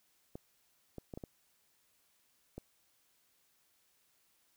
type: clicks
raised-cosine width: 2 ms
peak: -30 dBFS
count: 6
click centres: 0.355 / 0.983 / 1.138 / 1.175 / 1.238 / 2.58 s
effects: white hiss -73 dBFS RMS until 4.56 s